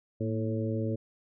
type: harmonic tone with a mistuned harmonic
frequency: 110 Hz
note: A2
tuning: in tune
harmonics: 1 / 2 / 3 / 4 / 5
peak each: -31 / -34 / -36 / -37 / -38 dBFS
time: 0.2-0.96 s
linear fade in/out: 10 ms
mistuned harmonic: 2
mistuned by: +60 cents
effects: none